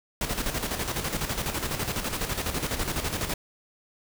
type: noise with tremolo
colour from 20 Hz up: pink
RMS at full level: -28 dBFS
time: 0.21-3.34 s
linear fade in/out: 2 ms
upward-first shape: square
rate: 12 Hz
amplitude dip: 55%
effects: none